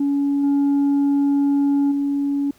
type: tone with level steps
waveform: sine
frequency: 282 Hz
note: C#4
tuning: 30 cents sharp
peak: -15 / -12 / -17 dBFS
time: 0-2.51 s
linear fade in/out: 5 ms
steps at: 0.43 / 1.91 s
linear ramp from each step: 10 ms
effects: tanh soft clip ceiling -14 dBFS + pink hiss -55 dBFS RMS until 2.58 s